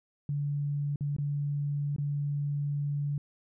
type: tone with dropouts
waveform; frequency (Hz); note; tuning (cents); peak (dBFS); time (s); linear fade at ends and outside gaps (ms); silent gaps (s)
sine; 144.2; D3; -31; -28; 0.29-3.18; 2; 0.959-1.008 / 1.165-1.184 / 1.963-1.983
effects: none